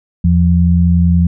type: tone pair together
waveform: sine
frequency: 82.41 / 173.11 Hz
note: E2 / F3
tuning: 0 / -15 cents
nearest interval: octave + minor second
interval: 1285 cents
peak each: -10 dBFS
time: 0.24-1.27 s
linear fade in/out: 5 ms
effects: none